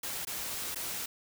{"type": "noise with dropouts", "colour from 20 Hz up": "white", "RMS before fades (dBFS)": -37, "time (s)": [0.03, 1.06], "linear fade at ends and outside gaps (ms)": 5, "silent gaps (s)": [[0.251, 0.27], [0.747, 0.757]], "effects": []}